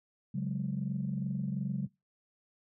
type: chord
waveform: sine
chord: C# suspended fourth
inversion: none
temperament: equal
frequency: 138.59 / 185 / 207.7 Hz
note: C#3 / F#3 / G#3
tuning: 0 / 0 / 0 cents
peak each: -34 / -34 / -37 dBFS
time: 0.34-1.87 s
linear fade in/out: 10 ms
effects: noise-tail reverb RT60 0.2 s tail -20 dB re dry + tanh soft clip ceiling -23 dBFS